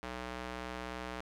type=tone with band-pass filter; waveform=square; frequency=61.74 Hz; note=B1; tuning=in tune; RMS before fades=-42 dBFS; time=0.03-1.21 s; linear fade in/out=0 ms; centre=1400 Hz; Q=0.51; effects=none